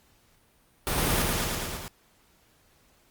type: noise with echo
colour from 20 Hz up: pink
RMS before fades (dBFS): -27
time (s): 0.87-1.22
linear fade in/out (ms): 0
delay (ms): 110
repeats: 6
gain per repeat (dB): -2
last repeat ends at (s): 1.88
effects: pink hiss -63 dBFS RMS until 3.1 s + Opus 48 kbps